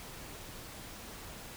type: silence
effects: pink hiss -47 dBFS RMS until 1.56 s